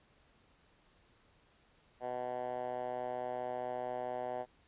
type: tone with band-pass filter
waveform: 10% pulse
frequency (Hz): 124.6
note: B2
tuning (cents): +16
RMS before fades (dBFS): -39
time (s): 2-4.46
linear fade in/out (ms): 50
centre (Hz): 700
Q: 2.8
effects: pink hiss -68 dBFS RMS until 4.67 s + resampled to 8000 Hz